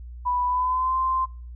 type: tone with pitch glide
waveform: sine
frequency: 987.8 to 1042.3 Hz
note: B5 to C6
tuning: 0 to -7 cents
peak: -21 dBFS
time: 0.25-1.26 s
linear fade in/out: 20 ms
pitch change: +93 cents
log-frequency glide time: 0.46-0.96 s
effects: noise-tail reverb RT60 0.4 s tail -22 dB re dry + added 60 Hz sine -36 dBFS peak until 1.55 s